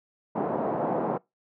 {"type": "band-pass noise", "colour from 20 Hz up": "white", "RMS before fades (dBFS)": -28, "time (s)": [0.35, 1.18], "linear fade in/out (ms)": 10, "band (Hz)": [160, 840], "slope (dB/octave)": 24, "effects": ["noise-tail reverb RT60 0.2 s tail -24 dB re dry"]}